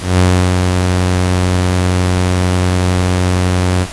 sawtooth tone with ADSR envelope, 91 Hz, F#2, 28 cents flat, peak -3 dBFS, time 0-3.87 s, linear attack 190 ms, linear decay 340 ms, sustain -4 dB, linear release 49 ms, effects pink hiss -28 dBFS RMS until 3.92 s + resampled to 24000 Hz

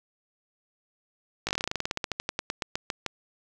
slowing click train, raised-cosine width 0.2 ms, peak -11 dBFS, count 25, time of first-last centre 1.47-3.063 s, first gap 18 ms, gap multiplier 1.1, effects none

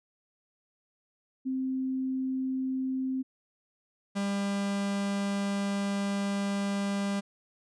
sine / 45% pulse tone pair in turn, 261.6 / 199.57 Hz, C4 / G3, 0 / +31 cents, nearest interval perfect fourth, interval 469 cents, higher first, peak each -28 dBFS, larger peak neither, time 1.45-3.23 / 4.15-7.21 s, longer second, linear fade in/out 20 ms, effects resampled to 22050 Hz

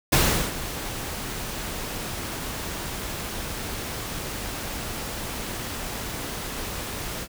pink noise with ADSR envelope, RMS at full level -18 dBFS, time 0.12-7.28 s, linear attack 9 ms, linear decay 380 ms, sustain -14 dB, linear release 54 ms, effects none

